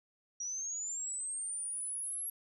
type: linear sweep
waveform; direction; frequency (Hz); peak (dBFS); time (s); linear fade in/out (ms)
sine; up; 5720 to 11330; -36; 0.4-2.3; 5
effects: none